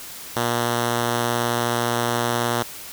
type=tone; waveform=5% pulse; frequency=119 Hz; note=A#2; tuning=36 cents sharp; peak=-9 dBFS; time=0.36-2.63 s; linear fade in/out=5 ms; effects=white hiss -37 dBFS RMS until 2.92 s